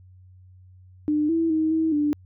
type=tone with pitch steps; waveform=sine; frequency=300.4 / 328.9 / 315.3 / 320.9 / 295.2 Hz; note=D4 / E4 / D#4 / E4 / D4; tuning=+39 / -4 / +23 / -46 / +9 cents; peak=-19 dBFS; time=1.08-2.13 s; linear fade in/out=0 ms; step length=210 ms; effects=added 92 Hz sine -47 dBFS peak until 2.25 s